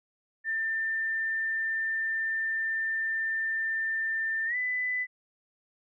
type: tone with pitch glide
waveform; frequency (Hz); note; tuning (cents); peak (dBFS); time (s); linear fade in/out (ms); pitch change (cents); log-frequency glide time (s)
sine; 1791 to 1998.8; A6 to B6; +30 to +20; -27; 0.44-5.07; 50; +190; 4.46-4.56
effects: none